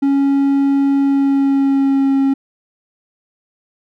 triangle tone with pitch glide, 277.2 to 272 Hz, C#4 to C#4, 0 to -33 cents, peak -9 dBFS, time 0.02-2.34 s, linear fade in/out 10 ms, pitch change -33 cents, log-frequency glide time 1.01-2.18 s, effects none

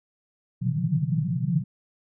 white band-pass noise, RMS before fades -25 dBFS, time 0.61-1.64 s, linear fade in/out 5 ms, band 120 to 180 Hz, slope 96 dB/octave, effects none

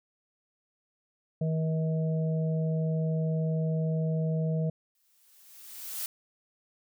harmonic tone, 159.6 Hz, D#3, 44 cents sharp, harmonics 1 / 3 / 4, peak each -26 / -37 / -38 dBFS, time 1.41-4.7 s, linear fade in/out 5 ms
blue noise with exponential growth, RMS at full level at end -33 dBFS, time 4.95-6.06 s, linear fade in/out 1 ms, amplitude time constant 240 ms
effects none

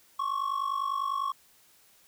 triangle ring-modulated tone, 1105 Hz, C#6, 6 cents flat, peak -23 dBFS, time 0.19-1.32 s, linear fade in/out 5 ms, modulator 25 Hz, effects white hiss -61 dBFS RMS until 2.07 s

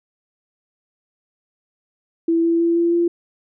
sine tone with pitch steps, 331.9 / 334.6 / 337.3 / 340.1 / 342.8 Hz, E4 / E4 / E4 / F4 / F4, +12 / +26 / +40 / -46 / -32 cents, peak -14 dBFS, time 2.28-3.08 s, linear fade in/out 5 ms, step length 160 ms, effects none

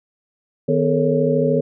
sine tone cluster, 155.2 / 249 / 424.1 / 457.6 / 551 Hz, D#3 / B3 / G#4 / A#4 / C#5, -4 / +14 / +36 / -32 / -11 cents, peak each -21 dBFS, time 0.68-1.61 s, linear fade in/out 10 ms, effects none

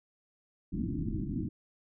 white low-pass noise, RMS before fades -34 dBFS, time 0.72-1.49 s, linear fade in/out 10 ms, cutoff 330 Hz, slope 96 dB/octave, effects none

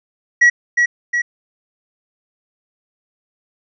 triangle tone with echo, 1922 Hz, B6, 48 cents flat, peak -5 dBFS, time 0.41-0.5 s, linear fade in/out 10 ms, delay 360 ms, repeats 2, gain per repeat -4 dB, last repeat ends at 1.22 s, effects resampled to 16000 Hz

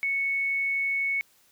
sine tone, 2212 Hz, C#7, 4 cents flat, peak -24 dBFS, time 0.03-1.21 s, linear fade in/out 0 ms, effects white hiss -62 dBFS RMS until 1.51 s

